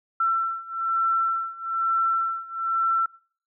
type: beating tone pair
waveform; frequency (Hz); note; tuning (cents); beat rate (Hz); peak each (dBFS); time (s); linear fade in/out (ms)
sine; 1343 / 1344.1; E6 / E6; +32 / +33; 1.1; -26 / -24; 0.2-3.06; 5
effects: noise-tail reverb RT60 0.5 s tail -24 dB re dry